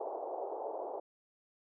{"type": "band-pass noise", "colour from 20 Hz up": "white", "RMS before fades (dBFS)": -40, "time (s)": [0, 1], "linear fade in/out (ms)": 10, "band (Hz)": [370, 850], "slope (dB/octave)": 48, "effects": []}